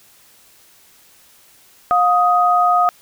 sine tone pair together, 713 / 1250.7 Hz, F5 / D#6, +36 / +9 cents, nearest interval minor seventh, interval 973 cents, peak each -14 dBFS, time 1.91-2.89 s, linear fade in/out 0 ms, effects white hiss -50 dBFS RMS until 3.01 s

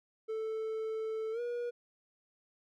triangle tone with pitch glide, 440.6 to 480.5 Hz, A4 to B4, +2 to -48 cents, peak -32 dBFS, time 0.28-1.71 s, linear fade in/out 20 ms, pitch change +150 cents, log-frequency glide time 1.32-1.4 s, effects none

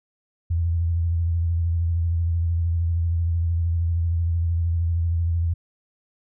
sine tone with vibrato, 84.2 Hz, E2, 37 cents sharp, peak -19 dBFS, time 0.5-5.54 s, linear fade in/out 10 ms, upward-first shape sine, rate 13 Hz, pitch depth 41 cents each way, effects none

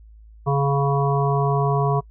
harmonic tone, 140 Hz, C#3, 18 cents sharp, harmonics 1 / 3 / 5 / 7 / 8, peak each -19 / -24 / -26 / -27 / -28 dBFS, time 0.46-2.01 s, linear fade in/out 20 ms, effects noise-tail reverb RT60 0.1 s tail -25 dB re dry + added 54 Hz sine -43 dBFS peak until 2.1 s

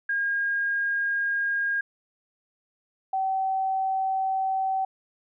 sine tone pair in turn, 1623 / 766 Hz, G#6 / G5, -40 / -40 cents, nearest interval octave + minor second, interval 1300 cents, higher first, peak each -23 dBFS, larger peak neither, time 0.09-1.81 / 3.13-4.85 s, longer neither, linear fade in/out 5 ms, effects none

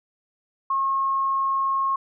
sine tone, 1083 Hz, C#6, 41 cents flat, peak -20 dBFS, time 0.7-1.96 s, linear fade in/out 5 ms, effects none

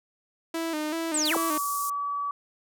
sawtooth tone with vibrato, 316.9 Hz, D#4, 32 cents sharp, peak -24 dBFS, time 0.54-1.58 s, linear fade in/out 5 ms, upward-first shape square, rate 2.6 Hz, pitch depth 66 cents each way
sine linear sweep, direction down, 8630 to 177.1 Hz, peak -24 dBFS, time 1.14-1.37 s, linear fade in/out 5 ms
white band-pass noise, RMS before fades -35 dBFS, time 1.25-1.9 s, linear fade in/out 5 ms, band 6100 to 14000 Hz, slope 24 dB/octave
sine tone, 1144 Hz, D6, 46 cents flat, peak -27 dBFS, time 1.37-2.31 s, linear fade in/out 2 ms
effects none

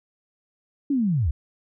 sine linear sweep, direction down, 293.7 to 59.9 Hz, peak -19 dBFS, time 0.9-1.31 s, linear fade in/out 5 ms, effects none

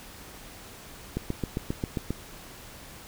click train, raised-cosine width 3 ms, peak -15 dBFS, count 8, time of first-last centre 1.17-2.106 s, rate 7.48 Hz, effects pink hiss -46 dBFS RMS until 3.07 s

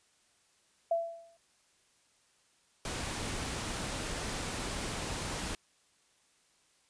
sine tone with exponential decay, 671 Hz, E5, 31 cents sharp, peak -24 dBFS, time 0.91-1.37 s, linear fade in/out 5 ms, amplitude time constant 100 ms
pink noise, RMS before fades -37 dBFS, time 2.85-5.55 s, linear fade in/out 2 ms
effects white hiss -69 dBFS RMS until 6.89 s + resampled to 22050 Hz

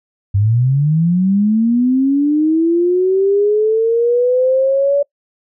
sine linear sweep, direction up, 95.9 to 573 Hz, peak -10 dBFS, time 0.34-5.03 s, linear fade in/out 10 ms, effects noise-tail reverb RT60 0.1 s tail -23 dB re dry

